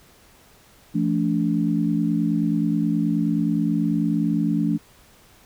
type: tone cluster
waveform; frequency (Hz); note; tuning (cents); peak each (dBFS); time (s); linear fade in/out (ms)
sine; 169.4 / 218.7 / 288.3; E3 / A3 / D4; +48 / -10 / -32; -23; 0.94-4.78; 20
effects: pink hiss -53 dBFS RMS until 5.45 s